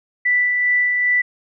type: tone with tremolo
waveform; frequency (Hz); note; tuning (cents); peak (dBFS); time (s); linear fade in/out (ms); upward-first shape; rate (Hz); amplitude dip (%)
sine; 1975.5; B6; 0; -13; 0.25-1.22; 10; sine; 2.5; 30
effects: none